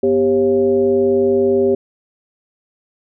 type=tone with frequency modulation; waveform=sine; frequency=394.8 Hz; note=G4; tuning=12 cents sharp; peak=-11 dBFS; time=0.03-1.75 s; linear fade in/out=5 ms; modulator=149 Hz; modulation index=0.83; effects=none